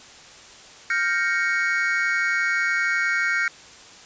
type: chord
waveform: triangle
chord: G half-diminished seventh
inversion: third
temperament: equal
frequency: 1396.9 / 1568 / 1864.7 / 2217 Hz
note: F6 / G6 / Bb6 / Db7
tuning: 0 / 0 / 0 / 0 cents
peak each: -24 dBFS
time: 0.9-3.48 s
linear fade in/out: 2 ms
effects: white hiss -45 dBFS RMS until 4.05 s + resampled to 16000 Hz